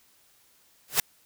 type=noise with exponential growth; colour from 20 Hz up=white; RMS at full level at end=-17 dBFS; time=0.88-1 s; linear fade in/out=2 ms; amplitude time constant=25 ms; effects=white hiss -62 dBFS RMS until 1.25 s